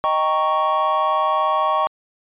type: chord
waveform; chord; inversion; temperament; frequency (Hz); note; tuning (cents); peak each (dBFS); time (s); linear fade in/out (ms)
triangle; Eb dominant seventh; none; equal; 622.3 / 784 / 932.3 / 1108.7; Eb5 / G5 / Bb5 / Db6; 0 / 0 / 0 / 0; -21 / -22 / -23 / -17; 0.04-1.87; 0
effects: resampled to 8000 Hz